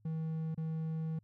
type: tone with dropouts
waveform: triangle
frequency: 159.9 Hz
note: D#3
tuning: 48 cents sharp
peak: -32 dBFS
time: 0.05-1.19 s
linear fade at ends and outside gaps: 5 ms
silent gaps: 0.546-0.576 s
effects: added 106 Hz sine -65 dBFS peak until 1.23 s